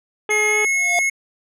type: harmonic tone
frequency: 423 Hz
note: G#4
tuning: 32 cents sharp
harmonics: 1 / 2 / 3 / 4 / 5 / 6 / 7 / 8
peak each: -22 / -28 / -32 / -34 / -36 / -38 / -39 / -40 dBFS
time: 0.29-0.65 s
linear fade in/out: 2 ms
type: tone with pitch glide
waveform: square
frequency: 2147 to 2177 Hz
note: C7 to C#7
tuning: +44 to -32 cents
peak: -17 dBFS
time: 0.3-1.1 s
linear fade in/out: 10 ms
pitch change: +24 cents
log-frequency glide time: 0.47-0.58 s
type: tone with exponential growth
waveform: square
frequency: 698.5 Hz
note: F5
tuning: in tune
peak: -17 dBFS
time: 0.69-0.99 s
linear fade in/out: 1 ms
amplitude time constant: 65 ms
effects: low-pass 11000 Hz 12 dB/octave